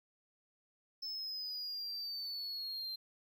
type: exponential sweep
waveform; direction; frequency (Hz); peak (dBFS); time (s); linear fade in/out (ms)
triangle; down; 5274 to 4132; -38; 1.02-2.96; 10
effects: 12-bit